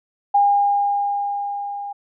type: tone with level ramp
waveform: sine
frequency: 810 Hz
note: G#5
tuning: 43 cents flat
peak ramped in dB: -11 to -27 dBFS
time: 0.34-1.93 s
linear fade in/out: 10 ms
effects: none